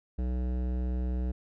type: tone with hard clipping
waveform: sine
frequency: 62.2 Hz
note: B1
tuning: 13 cents sharp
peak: -30 dBFS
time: 0.18-1.32 s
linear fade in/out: 10 ms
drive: 15 dB
effects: none